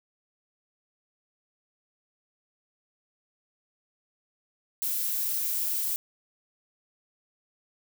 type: noise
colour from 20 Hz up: violet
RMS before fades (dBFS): -29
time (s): 4.82-5.96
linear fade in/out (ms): 0
effects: none